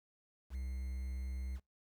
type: tone with quantisation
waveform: triangle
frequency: 64.6 Hz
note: C2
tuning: 21 cents flat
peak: -36 dBFS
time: 0.5-1.6 s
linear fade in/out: 50 ms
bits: 10
effects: noise-tail reverb RT60 0.2 s tail -25 dB re dry